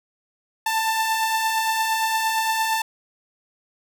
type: beating tone pair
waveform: sawtooth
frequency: 880 / 888.7 Hz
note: A5 / A5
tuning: 0 / +17 cents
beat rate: 8.7 Hz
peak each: -26 / -17 dBFS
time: 0.66-2.82 s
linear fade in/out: 5 ms
effects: none